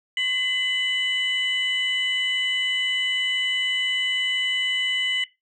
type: tone pair together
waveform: sine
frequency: 2027 / 2978 Hz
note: B6 / F#7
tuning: +45 / +11 cents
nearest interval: perfect fifth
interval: 666 cents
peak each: -23 dBFS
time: 0.17-5.24 s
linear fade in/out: 2 ms
effects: noise-tail reverb RT60 0.2 s tail -17 dB re dry + tanh soft clip ceiling -17 dBFS